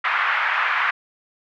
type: band-pass noise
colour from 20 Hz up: pink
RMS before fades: -21 dBFS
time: 0.04-0.91 s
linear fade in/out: 10 ms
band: 1100 to 2200 Hz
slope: 24 dB/octave
effects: none